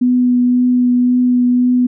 sine tone with vibrato, 247.6 Hz, B3, 5 cents sharp, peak -9 dBFS, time 0.01-1.87 s, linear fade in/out 10 ms, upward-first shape triangle, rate 1.9 Hz, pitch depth 13 cents each way, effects none

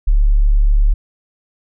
sine tone, 36 Hz, D1, 34 cents flat, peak -8 dBFS, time 0.07-0.94 s, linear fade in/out 10 ms, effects none

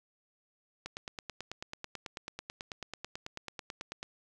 click train, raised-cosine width 0.2 ms, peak -22 dBFS, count 30, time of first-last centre 0.86-4.029 s, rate 9.15 Hz, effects none

